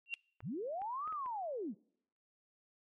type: tone with exponential growth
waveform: sine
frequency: 2754 Hz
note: F7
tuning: 25 cents flat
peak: -31 dBFS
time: 0.06-0.14 s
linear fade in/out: 0 ms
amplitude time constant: 17 ms
type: clicks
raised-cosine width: 0.5 ms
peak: -39 dBFS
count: 5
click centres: 0.405 / 0.818 / 1.076 / 1.125 / 1.261 s
type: linear two-way sweep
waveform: sine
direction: up then down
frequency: 76.3 to 1300 to 161.2 Hz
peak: -37 dBFS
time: 0.42-1.75 s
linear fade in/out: 50 ms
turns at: 1.1 s
effects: noise-tail reverb RT60 0.7 s tail -26 dB re dry + MP3 48 kbps